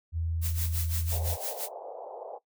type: tone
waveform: sine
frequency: 82.41 Hz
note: E2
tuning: in tune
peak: -28 dBFS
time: 0.12-1.37 s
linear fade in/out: 50 ms
type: noise with tremolo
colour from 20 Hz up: blue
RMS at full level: -33 dBFS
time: 0.41-1.69 s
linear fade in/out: 50 ms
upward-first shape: sine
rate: 5.9 Hz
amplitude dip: 80%
type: band-pass noise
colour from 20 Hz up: pink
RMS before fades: -41 dBFS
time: 1.11-2.39 s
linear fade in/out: 20 ms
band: 460 to 840 Hz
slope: 48 dB/octave
effects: noise-tail reverb RT60 0.1 s tail -17 dB re dry